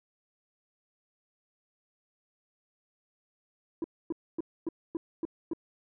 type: tone bursts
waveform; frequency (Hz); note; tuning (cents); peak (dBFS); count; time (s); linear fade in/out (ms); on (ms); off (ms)
sine; 329.6; E4; 0; -26; 7; 3.82-5.534; 2; 22; 260
effects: tanh soft clip ceiling -28 dBFS